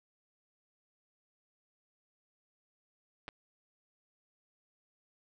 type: clicks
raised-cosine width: 0.3 ms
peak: -26 / -27 dBFS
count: 2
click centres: 3.281 / 3.288 s
effects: none